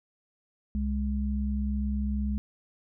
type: tone pair together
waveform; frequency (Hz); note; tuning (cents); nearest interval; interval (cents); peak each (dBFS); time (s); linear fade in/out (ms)
sine; 65.42 / 207.7; C2 / G#3; 0 / 0; octave + minor sixth; 2000; -28 / -30; 0.75-2.38; 0
effects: none